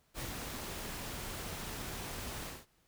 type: noise with ADSR envelope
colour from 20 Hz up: pink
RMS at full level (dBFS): -40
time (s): 0.14-2.66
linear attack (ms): 55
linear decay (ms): 120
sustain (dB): -2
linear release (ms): 210
effects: pink hiss -72 dBFS RMS until 2.87 s